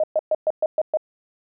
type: tone bursts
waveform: sine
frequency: 622.3 Hz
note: D#5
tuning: in tune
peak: -16 dBFS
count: 7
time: 0-0.972 s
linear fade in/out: 2 ms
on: 36 ms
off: 120 ms
effects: none